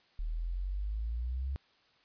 sine exponential sweep, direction up, 37.9 to 69.3 Hz, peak -32 dBFS, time 0.19-1.56 s, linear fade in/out 0 ms, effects white hiss -67 dBFS RMS until 2.04 s + resampled to 11025 Hz

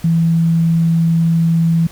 sine tone, 165.4 Hz, E3, 6 cents sharp, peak -10 dBFS, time 0.04-1.87 s, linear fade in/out 5 ms, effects pink hiss -40 dBFS RMS until 1.91 s

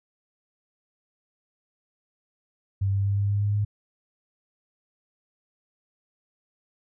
sine tone with pitch steps, 98 / 98.91 / 99.83 / 100.76 / 101.69 / 102.63 / 103.59 Hz, G2 / G2 / G2 / G2 / G#2 / G#2 / G#2, 0 / +16 / +32 / +48 / -36 / -20 / -4 cents, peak -21 dBFS, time 2.81-3.65 s, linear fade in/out 10 ms, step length 120 ms, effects none

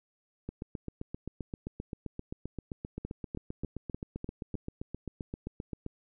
two click trains, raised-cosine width 3 ms, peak -24 / -23 dBFS, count 42 / 6, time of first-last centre 0.49-5.864 / 3.05-4.543 s, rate 7.63 / 3.35 Hz, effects none

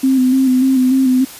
sine tone with vibrato, 260 Hz, C4, 11 cents flat, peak -9 dBFS, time 0.03-1.25 s, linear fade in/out 10 ms, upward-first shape square, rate 3.4 Hz, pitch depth 33 cents each way, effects white hiss -34 dBFS RMS until 1.39 s + resampled to 32000 Hz

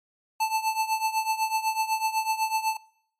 square tone with tremolo, 880 Hz, A5, in tune, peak -21 dBFS, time 0.4-2.77 s, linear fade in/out 5 ms, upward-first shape triangle, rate 8 Hz, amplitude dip 85%, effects noise-tail reverb RT60 0.7 s tail -23 dB re dry + MP3 64 kbps

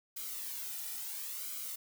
blue noise with flanger, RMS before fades -41 dBFS, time 0.16-1.76 s, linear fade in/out 10 ms, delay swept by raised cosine 1.1 to 1.87 ms, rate 0.73 Hz, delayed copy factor -0.65, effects none

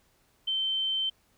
sine tone, 3100 Hz, G7, 20 cents flat, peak -26 dBFS, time 0.47-1.1 s, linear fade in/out 10 ms, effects pink hiss -67 dBFS RMS until 1.37 s

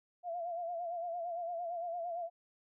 sine tone with vibrato, 688 Hz, F5, 26 cents flat, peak -36 dBFS, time 0.23-2.3 s, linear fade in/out 50 ms, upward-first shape sine, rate 8.8 Hz, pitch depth 66 cents each way, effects none

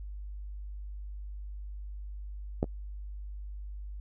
clicks, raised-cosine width 2 ms, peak -13 / -23 dBFS, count 2, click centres 2.629 / 2.642 s, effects noise-tail reverb RT60 0.1 s tail -26 dB re dry + added 50 Hz sine -38 dBFS peak until 4 s

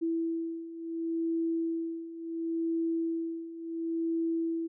sine beating tone pair, 329.6 / 330.31 Hz, E4 / E4, 0 / +4 cents, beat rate 0.71 Hz, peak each -35 / -31 dBFS, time 0.01-4.68 s, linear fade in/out 20 ms, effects none

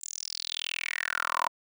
10% pulse tone with high-pass filter sweep, 41.2 Hz, E1, in tune, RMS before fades -33 dBFS, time 0.01-1.48 s, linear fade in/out 10 ms, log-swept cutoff 7600 to 920 Hz, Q 6, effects none

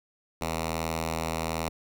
5% pulse tone with notch filter, 81.2 Hz, E2, 26 cents flat, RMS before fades -31 dBFS, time 0.41-1.69 s, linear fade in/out 5 ms, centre 350 Hz, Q 1.9, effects none

